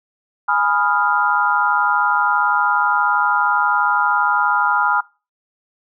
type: chord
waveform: sine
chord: F half-diminished seventh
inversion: first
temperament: equal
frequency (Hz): 830.6 / 987.8 / 1244.5 / 1396.9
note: Ab5 / Cb6 / Eb6 / F6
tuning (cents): 0 / 0 / 0 / 0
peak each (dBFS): -20 / -20 / -21 / -18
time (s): 0.48-5.01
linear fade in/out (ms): 10
effects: noise-tail reverb RT60 0.3 s tail -22 dB re dry